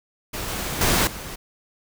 pink noise with level steps, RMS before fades -30 / -28 / -19 / -35 dBFS, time 0.33-1.36 s, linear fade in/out 10 ms, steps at 0.48 / 0.81 / 1.07 s, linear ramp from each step 2 ms, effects none

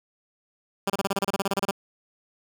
10% pulse tone bursts, 197 Hz, G3, 9 cents sharp, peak -14 dBFS, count 15, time 0.87-1.711 s, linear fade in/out 5 ms, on 29 ms, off 29 ms, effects none

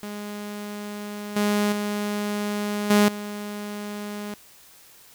sawtooth tone with level steps, 207 Hz, G#3, 5 cents flat, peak -28 / -16 / -21 / -11 / -27 dBFS, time 0.03-4.34 s, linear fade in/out 0 ms, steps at 1.36 / 1.72 / 2.9 / 3.08 s, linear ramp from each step 5 ms, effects white hiss -51 dBFS RMS until 5.14 s

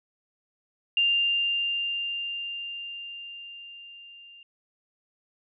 sine tone with level ramp, 2794 Hz, F7, in tune, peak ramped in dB -19 to -47 dBFS, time 0.97-4.43 s, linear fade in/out 2 ms, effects none

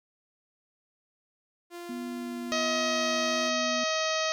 sawtooth tone with pitch glide, 346.9 to 342.9 Hz, F4 to F4, -12 to -32 cents, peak -35 dBFS, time 1.7-3.52 s, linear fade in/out 50 ms, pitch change -20 cents, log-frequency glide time 1.83-3.25 s
sine tone with vibrato, 245.2 Hz, B3, 12 cents flat, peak -34 dBFS, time 1.89-3.84 s, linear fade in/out 5 ms, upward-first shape triangle, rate 1.4 Hz, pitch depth 14 cents each way
harmonic tone, 634 Hz, D#5, 32 cents sharp, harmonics 1 / 2 / 3 / 4 / 5 / 6 / 7 / 8 / 9 / 10, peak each -30 / -33 / -35 / -36 / -37 / -38 / -38 / -39 / -40 / -40 dBFS, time 2.52-4.32 s, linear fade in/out 0 ms
effects none

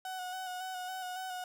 35% pulse tone with vibrato, 740 Hz, F#5, in tune, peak -36 dBFS, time 0.05-1.44 s, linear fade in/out 2 ms, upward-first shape square, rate 3.6 Hz, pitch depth 23 cents each way, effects none

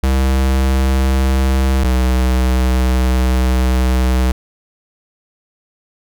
square tone pair in turn, 66 / 63.54 Hz, C2 / B1, +16 / +50 cents, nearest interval minor second, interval 66 cents, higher first, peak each -12 dBFS, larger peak neither, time 0.03-1.84 / 1.84-4.32 s, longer second, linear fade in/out 5 ms, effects none

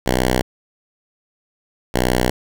5% pulse tone pair in turn, 63 / 62.06 Hz, B1 / B1, +35 / +9 cents, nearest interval unison, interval 26 cents, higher first, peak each -4 dBFS, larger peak neither, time 0.06-0.42 / 1.94-2.3 s, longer neither, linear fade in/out 5 ms, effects none

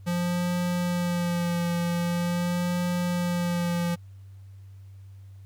square tone with vibrato, 174.61 Hz, F3, in tune, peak -25 dBFS, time 0.06-3.96 s, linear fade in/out 20 ms, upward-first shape sine, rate 0.44 Hz, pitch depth 22 cents each way, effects added 97 Hz sine -43 dBFS peak until 5.45 s + pink hiss -67 dBFS RMS until 5.45 s

